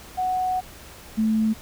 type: tone pair in turn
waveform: sine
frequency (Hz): 740 / 219.3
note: F#5 / A3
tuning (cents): 0 / -6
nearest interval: octave + major sixth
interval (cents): 2106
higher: first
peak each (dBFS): -21 / -18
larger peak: second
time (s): 0.17-0.61 / 1.17-1.54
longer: first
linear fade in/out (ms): 20
effects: added 66 Hz sine -51 dBFS peak until 1.61 s + pink hiss -44 dBFS RMS until 1.61 s